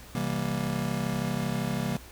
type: chord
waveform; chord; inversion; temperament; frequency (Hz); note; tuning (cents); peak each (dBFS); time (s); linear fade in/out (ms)
square; C dominant seventh; none; just; 130.81 / 163.52 / 196.22 / 235.5; C3 / E3 / G3 / Bb3; 0 / -14 / +2 / +18; -34; 0.15-1.97; 2
effects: added 60 Hz sine -49 dBFS peak until 2.11 s + pink hiss -49 dBFS RMS until 2.11 s